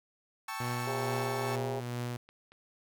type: chord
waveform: 30% pulse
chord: A dominant seventh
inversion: third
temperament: equal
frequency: 784 / 880 / 1108.7 / 1318.5 Hz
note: G5 / A5 / C#6 / E6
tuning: 0 / 0 / 0 / 0 cents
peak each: -42 / -38 / -38 / -42 dBFS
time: 0.48-1.56 s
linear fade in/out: 5 ms
type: tone with tremolo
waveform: sawtooth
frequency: 121.4 Hz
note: B2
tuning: 29 cents flat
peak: -29 dBFS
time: 0.6-2.17 s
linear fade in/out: 5 ms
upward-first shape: triangle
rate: 2.3 Hz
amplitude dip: 40%
type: harmonic tone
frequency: 134.4 Hz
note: C3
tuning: 47 cents sharp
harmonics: 3 / 4 / 5 / 6 / 7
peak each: -36 / -42 / -42 / -42 / -48 dBFS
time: 0.86-1.81 s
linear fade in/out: 20 ms
type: click train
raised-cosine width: 0.3 ms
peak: -38 dBFS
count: 4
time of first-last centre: 1.83-2.52 s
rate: 4.35 Hz
effects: none